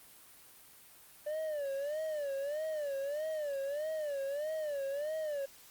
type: tone with vibrato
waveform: triangle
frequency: 587.3 Hz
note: D5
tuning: in tune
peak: -32 dBFS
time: 1.26-5.46 s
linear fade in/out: 10 ms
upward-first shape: sine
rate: 1.6 Hz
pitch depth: 130 cents each way
effects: white hiss -57 dBFS RMS until 5.7 s + Opus 32 kbps